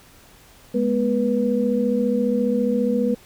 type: tone cluster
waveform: sine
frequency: 209 / 243.7 / 486.7 Hz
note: G#3 / B3 / B4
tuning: +11 / -23 / -25 cents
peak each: -22 dBFS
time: 0.74-3.15 s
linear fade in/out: 10 ms
effects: pink hiss -50 dBFS RMS until 3.25 s